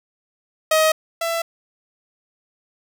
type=tone pair in turn; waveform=sawtooth; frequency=630 / 667.5 Hz; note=D#5 / E5; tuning=+21 / +22 cents; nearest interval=minor second; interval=101 cents; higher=second; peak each=-10 / -17 dBFS; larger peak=first; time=0.71-0.92 / 1.21-1.42 s; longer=neither; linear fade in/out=5 ms; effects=none